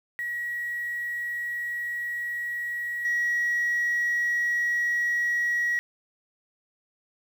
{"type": "tone with level steps", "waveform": "sine", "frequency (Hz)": 1913, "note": "A#6", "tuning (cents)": 44, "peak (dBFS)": [-28, -21], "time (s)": [0.19, 5.79], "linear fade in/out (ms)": 0, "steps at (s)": 3.05, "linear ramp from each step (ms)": 2, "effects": ["tanh soft clip ceiling -20 dBFS", "8-bit"]}